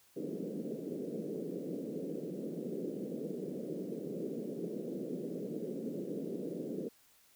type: band-pass noise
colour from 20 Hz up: white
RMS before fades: -40 dBFS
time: 0.16-6.89 s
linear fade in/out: 10 ms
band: 160 to 490 Hz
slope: 48 dB/octave
effects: white hiss -66 dBFS RMS until 7.35 s